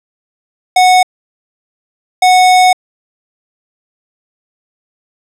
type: tone bursts at uneven times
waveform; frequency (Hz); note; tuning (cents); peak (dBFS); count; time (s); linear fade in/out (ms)
square; 736; F#5; -9; -5; 2; 0.76-1.03 / 2.22-2.73; 5
effects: low-pass 9000 Hz 12 dB/octave